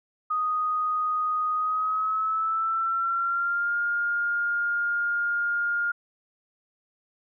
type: tone with pitch glide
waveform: sine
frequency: 1244.5 to 1413.1 Hz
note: D#6 to F6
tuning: 0 to +20 cents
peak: -23 dBFS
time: 0.3-5.92 s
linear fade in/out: 10 ms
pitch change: +220 cents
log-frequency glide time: 1.54-3.76 s
effects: none